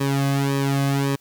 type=tone with flanger; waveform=sawtooth; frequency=138.59 Hz; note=C#3; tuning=in tune; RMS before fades=-21 dBFS; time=0-1.16 s; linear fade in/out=10 ms; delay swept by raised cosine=1.4 to 2.19 ms; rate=1.8 Hz; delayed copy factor=-0.85; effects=white hiss -58 dBFS RMS until 1.2 s